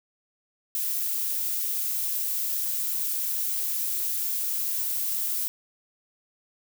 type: noise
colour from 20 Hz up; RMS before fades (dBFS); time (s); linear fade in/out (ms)
violet; -28; 0.75-5.48; 0
effects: none